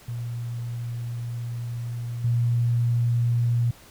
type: tone with level steps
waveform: sine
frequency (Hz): 118.9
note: A#2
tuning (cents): +35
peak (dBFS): -28 / -19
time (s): 0.08-3.71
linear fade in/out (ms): 5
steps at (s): 2.24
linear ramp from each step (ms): 5
effects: pink hiss -50 dBFS RMS until 3.9 s